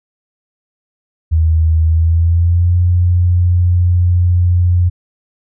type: tone with pitch glide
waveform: sine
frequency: 80.3 to 88.59 Hz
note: E2 to F2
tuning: -45 to +25 cents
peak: -8 dBFS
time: 1.31-4.9 s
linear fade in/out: 20 ms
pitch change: +170 cents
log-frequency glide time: 1.85-2.78 s
effects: none